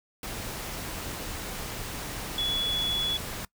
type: tone in noise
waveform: sine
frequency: 3396 Hz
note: G#7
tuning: 38 cents sharp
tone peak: -26 dBFS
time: 2.38-3.17 s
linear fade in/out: 2 ms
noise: pink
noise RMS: -36 dBFS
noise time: 0.23-3.45 s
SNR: +7 dB
effects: noise-tail reverb RT60 0.1 s tail -22 dB re dry